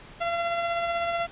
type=tone with tremolo; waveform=sawtooth; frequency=682 Hz; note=F5; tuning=41 cents flat; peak=-20 dBFS; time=0.2-1.27 s; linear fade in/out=20 ms; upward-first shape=sine; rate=16 Hz; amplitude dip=30%; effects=pink hiss -47 dBFS RMS until 1.31 s + resampled to 8000 Hz